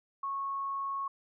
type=tone; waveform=sine; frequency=1100 Hz; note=C#6; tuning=14 cents flat; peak=-32 dBFS; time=0.23-1.08 s; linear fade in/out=5 ms; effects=none